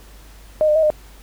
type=tone with pitch steps; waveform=sine; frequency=617 / 604 / 636 / 609 Hz; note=D#5 / D5 / D#5 / D#5; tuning=-15 / +48 / +38 / -37 cents; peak=-12 dBFS; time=0.61-0.902 s; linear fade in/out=0 ms; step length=73 ms; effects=added 50 Hz sine -41 dBFS peak until 1.22 s + pink hiss -48 dBFS RMS until 1.22 s